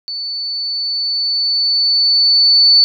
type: tone with level ramp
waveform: sine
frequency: 4490 Hz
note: C#8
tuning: 21 cents sharp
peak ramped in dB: -21 to -5 dBFS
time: 0.08-2.84 s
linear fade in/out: 0 ms
effects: none

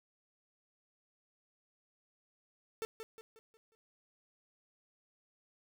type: tone with echo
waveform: 45% pulse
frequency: 445.3 Hz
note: A4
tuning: 21 cents sharp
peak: -36 dBFS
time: 2.82-2.85 s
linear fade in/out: 0 ms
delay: 180 ms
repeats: 5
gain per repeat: -7 dB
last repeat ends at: 3.75 s
effects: none

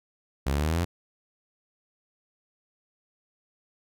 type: linear sweep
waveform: sawtooth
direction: up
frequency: 65.5 to 89 Hz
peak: -20 dBFS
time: 0.46-0.85 s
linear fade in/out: 10 ms
effects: none

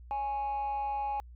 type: tone with amplitude modulation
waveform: sine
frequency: 830.6 Hz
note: G#5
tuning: in tune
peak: -26 dBFS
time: 0.11-1.2 s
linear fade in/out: 0 ms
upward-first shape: sine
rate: 268 Hz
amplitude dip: 50%
effects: tanh soft clip ceiling -28 dBFS + added 60 Hz sine -47 dBFS peak until 1.35 s

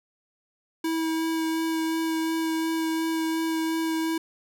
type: tone with vibrato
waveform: square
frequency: 323.6 Hz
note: E4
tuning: 32 cents flat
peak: -25 dBFS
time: 0.84-4.18 s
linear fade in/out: 5 ms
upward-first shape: sine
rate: 2.8 Hz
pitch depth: 10 cents each way
effects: none

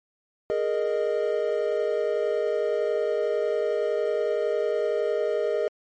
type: chord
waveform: triangle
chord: Ab suspended second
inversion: none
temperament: equal with one note detuned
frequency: 415.3 / 466.2 / 616.9 Hz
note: Ab4 / Bb4 / Eb5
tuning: 0 / 0 / -15 cents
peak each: -25 dBFS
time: 0.5-5.68 s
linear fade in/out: 0 ms
effects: MP3 32 kbps

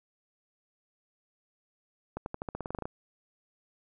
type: accelerating click train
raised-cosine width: 1 ms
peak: -21 dBFS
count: 13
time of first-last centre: 2.17-2.855 s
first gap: 91 ms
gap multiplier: 0.91
effects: none

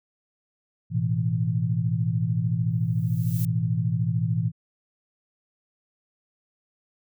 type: chord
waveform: sine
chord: A suspended second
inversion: none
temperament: equal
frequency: 110 / 123.47 / 164.81 Hz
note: A2 / B2 / E3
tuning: 0 / 0 / 0 cents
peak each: -26 dBFS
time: 0.9-4.52 s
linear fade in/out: 50 ms
type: noise with exponential growth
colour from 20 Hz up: violet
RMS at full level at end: -34 dBFS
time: 2.71-3.45 s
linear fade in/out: 2 ms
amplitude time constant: 160 ms
effects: none

